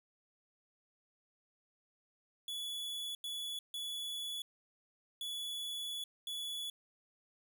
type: tone bursts at uneven times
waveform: 45% pulse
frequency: 3415 Hz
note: G#7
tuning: 48 cents sharp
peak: -39 dBFS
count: 5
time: 2.48-3.15 / 3.24-3.59 / 3.74-4.42 / 5.21-6.04 / 6.27-6.7 s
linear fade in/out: 2 ms
effects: none